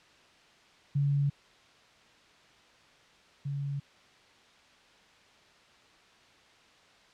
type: tone pair in turn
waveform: sine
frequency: 141.8 / 140.9 Hz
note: C#3 / C#3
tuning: +40 / +29 cents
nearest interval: unison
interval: 11 cents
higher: first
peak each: -24 / -31 dBFS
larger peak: first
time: 0.95-1.3 / 3.45-3.8 s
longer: neither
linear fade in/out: 10 ms
effects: white hiss -59 dBFS RMS until 7.13 s + low-pass 4000 Hz 12 dB/octave